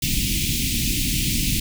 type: band-stop noise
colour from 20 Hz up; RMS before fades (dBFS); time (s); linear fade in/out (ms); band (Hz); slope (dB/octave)
pink; -22; 0.02-1.6; 5; 310 to 2300; 48
effects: none

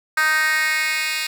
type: tone with high-pass filter sweep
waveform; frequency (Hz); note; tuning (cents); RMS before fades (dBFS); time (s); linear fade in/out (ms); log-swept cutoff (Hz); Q
10% pulse; 311.1; D#4; 0; -20; 0.17-1.27; 5; 1500 to 2800; 3.2
effects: none

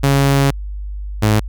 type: tone pair in turn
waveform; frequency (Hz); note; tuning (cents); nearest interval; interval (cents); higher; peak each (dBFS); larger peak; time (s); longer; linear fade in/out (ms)
sawtooth; 138.59 / 106.95; C#3 / A2; 0 / -49; major third; 449; first; -7; neither; 0.03-0.51 / 1.22-1.4; first; 10
effects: added 50 Hz sine -23 dBFS peak until 1.48 s

